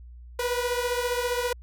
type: beating tone pair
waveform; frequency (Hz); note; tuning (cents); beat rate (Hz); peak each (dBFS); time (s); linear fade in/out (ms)
sawtooth; 483.6 / 498.6; B4 / B4; -36 / +16; 15; -23 / -26; 0.39-1.53; 5
effects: added 60 Hz sine -42 dBFS peak until 1.62 s